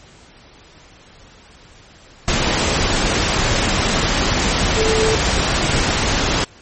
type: tone in noise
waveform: sine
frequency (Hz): 440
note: A4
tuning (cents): 0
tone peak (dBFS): -16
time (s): 4.77-5.15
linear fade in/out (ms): 0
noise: pink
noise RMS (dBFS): -17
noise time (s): 2.28-6.44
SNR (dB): -2
effects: pink hiss -45 dBFS RMS until 6.61 s + MP3 32 kbps